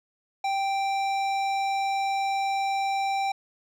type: tone with hard clipping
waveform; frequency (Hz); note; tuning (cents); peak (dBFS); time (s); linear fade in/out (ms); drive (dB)
triangle; 784; G5; 0; -26; 0.44-3.32; 5; 17
effects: none